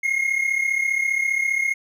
triangle tone pair together, 2120 / 2155 Hz, C7 / C#7, +22 / -49 cents, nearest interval unison, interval 29 cents, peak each -23 / -19 dBFS, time 0.03-1.74 s, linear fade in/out 10 ms, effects none

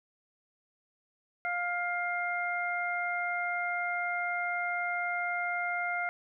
harmonic tone, 704 Hz, F5, 14 cents sharp, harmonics 1 / 2 / 3, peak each -34 / -34 / -34 dBFS, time 1.45-6.09 s, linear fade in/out 0 ms, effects none

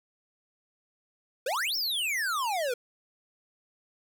square exponential two-way sweep, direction up then down, 466 to 5588 to 466 Hz, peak -28 dBFS, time 1.46-2.74 s, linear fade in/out 5 ms, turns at 1.76 s, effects 10-bit

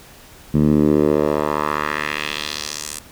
10% pulse tone with band-pass filter sweep, 74.9 Hz, D2, 35 cents sharp, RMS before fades -19 dBFS, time 0.54-2.99 s, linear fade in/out 5 ms, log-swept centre 180 to 8900 Hz, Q 1.7, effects pink hiss -44 dBFS RMS until 3.11 s

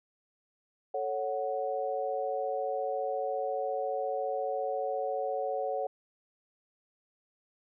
sine chord, F# minor, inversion first, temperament equal, 440 / 554.4 / 740 Hz, A4 / C#5 / F#5, 0 / 0 / 0 cents, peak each -36 / -33 / -34 dBFS, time 0.94-5.87 s, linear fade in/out 5 ms, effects none

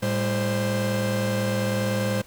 45% pulse tone cluster, 110.6 / 200.6 / 523 Hz, A2 / G3 / C5, +9 / +40 / -1 cents, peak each -27 dBFS, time 0.02-2.22 s, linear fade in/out 10 ms, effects pink hiss -51 dBFS RMS until 2.26 s

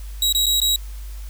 sawtooth tone with dropouts, 3851 Hz, B7, 44 cents flat, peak -13 dBFS, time 0.22-0.76 s, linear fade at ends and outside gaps 2 ms, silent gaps 0.326-0.348 / 0.459-0.465 / 0.602-0.616 s, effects added 50 Hz sine -30 dBFS peak until 1.29 s + white hiss -47 dBFS RMS until 1.29 s

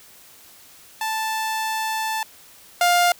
sawtooth tone pair in turn, 880 / 703.7 Hz, A5 / F5, 0 / +13 cents, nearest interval major third, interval 387 cents, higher first, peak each -19 / -11 dBFS, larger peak second, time 1.01-2.23 / 2.81-3.12 s, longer first, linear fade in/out 2 ms, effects white hiss -48 dBFS RMS until 3.19 s

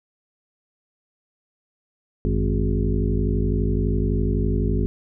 harmonic tone with a mistuned harmonic, 51.91 Hz, G#1, in tune, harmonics 1 / 2 / 3 / 4 / 5 / 7 / 8, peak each -22 / -25 / -27 / -28 / -29 / -30 / -31 dBFS, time 2.25-4.86 s, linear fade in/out 0 ms, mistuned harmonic 2, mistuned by -150 cents, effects none

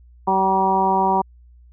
harmonic tone with a mistuned harmonic, 191.3 Hz, G3, 42 cents flat, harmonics 1 / 2 / 3 / 4 / 5 / 6, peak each -25 / -24 / -30 / -20 / -18 / -30 dBFS, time 0.27-1.22 s, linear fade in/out 10 ms, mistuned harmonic 6, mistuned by +19 cents, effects added 60 Hz sine -45 dBFS peak until 1.72 s

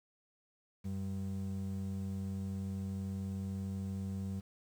triangle ring-modulated tone, 143.8 Hz, D3, 36 cents flat, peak -31 dBFS, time 0.84-4.41 s, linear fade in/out 20 ms, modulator 50.1 Hz, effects 10-bit

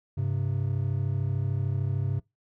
triangle tone pair together, 99.8 / 133.22 Hz, G2 / C3, +32 / +32 cents, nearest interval perfect fourth, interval 500 cents, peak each -26 dBFS, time 0.17-2.2 s, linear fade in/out 10 ms, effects noise-tail reverb RT60 0.2 s tail -23 dB re dry

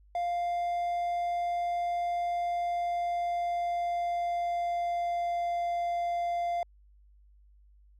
triangle tone with pitch glide, 698.5 to 694.1 Hz, F5 to F5, 0 to -11 cents, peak -26 dBFS, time 0.15-6.63 s, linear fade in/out 2 ms, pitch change -11 cents, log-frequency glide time 2.37-5.61 s, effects added 50 Hz sine -56 dBFS peak until 7.99 s

